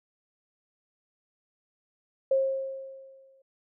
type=tone with exponential decay; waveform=sine; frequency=536 Hz; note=C5; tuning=42 cents sharp; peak=-19 dBFS; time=2.31-3.42 s; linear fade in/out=5 ms; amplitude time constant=240 ms; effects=none